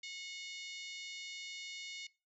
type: harmonic tone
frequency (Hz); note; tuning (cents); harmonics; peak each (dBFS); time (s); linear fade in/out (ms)
727; F#5; -31; 3 / 4 / 5 / 6 / 7 / 8 / 9 / 10; -47 / -52 / -50 / -52 / -56 / -57 / -59 / -58; 0.03-2.07; 5
effects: noise-tail reverb RT60 0.3 s tail -21 dB re dry